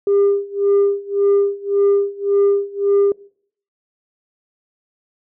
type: tone with tremolo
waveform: sine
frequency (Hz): 401.1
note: G4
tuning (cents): +40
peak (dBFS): -8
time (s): 0.07-3.12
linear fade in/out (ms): 2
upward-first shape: sine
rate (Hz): 1.8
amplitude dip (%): 95
effects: noise-tail reverb RT60 0.6 s tail -23 dB re dry + tanh soft clip ceiling -9 dBFS